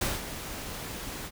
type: noise with ADSR envelope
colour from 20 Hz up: pink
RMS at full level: -28 dBFS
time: 0.01-1.31 s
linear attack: 6 ms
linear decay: 200 ms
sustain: -10 dB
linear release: 50 ms
effects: none